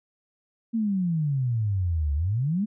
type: exponential two-way sweep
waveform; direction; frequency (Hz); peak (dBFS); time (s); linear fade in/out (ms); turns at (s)
sine; down then up; 233.1 to 70 to 221.9; -22; 0.73-2.66; 20; 2.14
effects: none